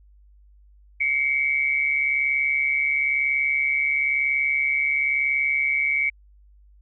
sine tone pair together, 2140 / 2281 Hz, C7 / C#7, +38 / +49 cents, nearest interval minor second, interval 111 cents, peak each -24 / -21 dBFS, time 1-6.1 s, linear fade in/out 10 ms, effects added 50 Hz sine -50 dBFS peak until 6.81 s

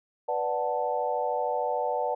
sine chord, B minor seventh, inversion none, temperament equal, 493.9 / 587.3 / 740 / 880 Hz, B4 / D5 / F#5 / A5, 0 / 0 / 0 / 0 cents, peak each -31 dBFS, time 0.28-2.15 s, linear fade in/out 10 ms, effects none

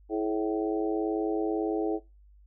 harmonic tone with a mistuned harmonic, 109.3 Hz, A2, 11 cents flat, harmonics 3 / 4 / 5 / 6 / 7, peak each -29 / -30 / -38 / -38 / -37 dBFS, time 0.09-2 s, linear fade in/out 50 ms, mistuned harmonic 4, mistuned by -45 cents, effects noise-tail reverb RT60 0.3 s tail -24 dB re dry + added 50 Hz sine -53 dBFS peak until 2.46 s

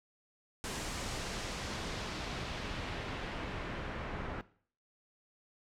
pink noise with low-pass filter sweep, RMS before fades -40 dBFS, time 0.64-4.41 s, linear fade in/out 0 ms, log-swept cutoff 9000 to 1700 Hz, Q 0.95, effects noise-tail reverb RT60 0.5 s tail -18 dB re dry

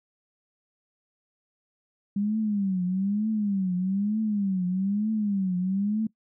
sine tone with vibrato, 198.5 Hz, G3, 22 cents sharp, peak -23 dBFS, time 2.16-6.07 s, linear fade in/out 5 ms, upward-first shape triangle, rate 1.1 Hz, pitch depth 190 cents each way, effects noise-tail reverb RT60 0.1 s tail -21 dB re dry

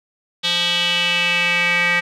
square tone with band-pass filter sweep, 174.61 Hz, F3, in tune, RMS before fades -18 dBFS, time 0.43-2.01 s, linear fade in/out 20 ms, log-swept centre 3500 to 2100 Hz, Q 4.6, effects none

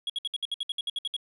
triangle tone bursts, 3322 Hz, G#7, in tune, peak -26 dBFS, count 13, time 0.07-1.165 s, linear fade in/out 2 ms, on 27 ms, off 62 ms, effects resampled to 24000 Hz + 11-bit

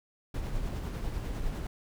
brown noise with tremolo, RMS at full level -32 dBFS, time 0.34-1.67 s, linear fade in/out 5 ms, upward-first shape triangle, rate 10 Hz, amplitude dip 40%, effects none

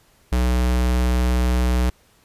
square tone, 61.74 Hz, B1, in tune, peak -17 dBFS, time 0.32-1.9 s, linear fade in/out 5 ms, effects pink hiss -57 dBFS RMS until 2.24 s + resampled to 32000 Hz

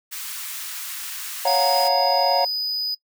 white high-pass noise, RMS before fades -32 dBFS, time 0.11-1.89 s, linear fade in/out 20 ms, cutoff 1100 Hz, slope 24 dB/octave
triangle chord, Gb major seventh, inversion second, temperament equal, 554.4 / 698.5 / 740 / 932.3 Hz, Db5 / F5 / Gb5 / Bb5, 0 / 0 / 0 / 0 cents, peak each -21 dBFS, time 1.45-2.45 s, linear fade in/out 5 ms
triangle tone, 4978 Hz, D#8, in tune, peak -21 dBFS, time 1.47-2.95 s, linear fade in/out 10 ms
effects noise-tail reverb RT60 0.1 s tail -24 dB re dry

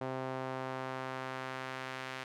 sawtooth tone with band-pass filter sweep, 130.81 Hz, C3, in tune, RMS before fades -40 dBFS, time 0.01-2.24 s, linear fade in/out 5 ms, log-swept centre 660 to 2100 Hz, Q 0.89, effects none

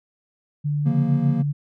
sine tone with pitch glide, 146.83 to 144.81 Hz, D3 to D3, 0 to -24 cents, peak -20 dBFS, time 0.64-1.53 s, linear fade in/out 20 ms, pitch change -24 cents, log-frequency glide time 0.85-1.36 s
triangle chord, Bb minor, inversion first, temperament equal, 138.59 / 174.61 / 233.1 Hz, Db3 / F3 / Bb3, 0 / 0 / 0 cents, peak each -21 / -24 / -21 dBFS, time 0.85-1.43 s, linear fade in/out 20 ms
effects none

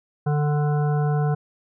harmonic tone, 148 Hz, D3, 14 cents sharp, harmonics 1 / 3 / 5 / 7 / 9 / 10, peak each -19 / -29 / -30 / -38 / -40 / -40 dBFS, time 0.26-1.35 s, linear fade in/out 10 ms, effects none

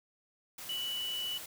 sine tone in noise, 2960 Hz, F#7, in tune, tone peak -34 dBFS, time 0.69-1.38 s, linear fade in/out 5 ms, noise white, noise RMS -45 dBFS, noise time 0.58-1.46 s, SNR +8 dB, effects none

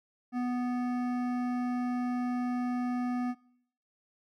triangle tone with hard clipping, 246.9 Hz, B3, in tune, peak -31 dBFS, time 0.32-3.35 s, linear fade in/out 50 ms, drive 17 dB, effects noise-tail reverb RT60 0.7 s tail -22 dB re dry

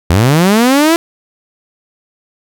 sawtooth linear sweep, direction up, 77.78 to 340.7 Hz, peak -3 dBFS, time 0.1-0.96 s, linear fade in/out 0 ms, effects none

